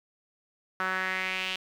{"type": "tone with band-pass filter sweep", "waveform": "sawtooth", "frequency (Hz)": 187.1, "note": "F#3", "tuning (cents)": 20, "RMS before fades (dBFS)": -31, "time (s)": [0.8, 1.56], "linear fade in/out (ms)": 0, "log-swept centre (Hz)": [1400, 3000], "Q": 3.4, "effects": ["9-bit"]}